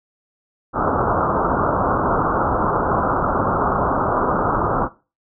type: low-pass noise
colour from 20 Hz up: white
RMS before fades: -19 dBFS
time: 0.73-4.89 s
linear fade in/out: 50 ms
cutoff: 1400 Hz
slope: 96 dB/octave
effects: noise-tail reverb RT60 0.3 s tail -17 dB re dry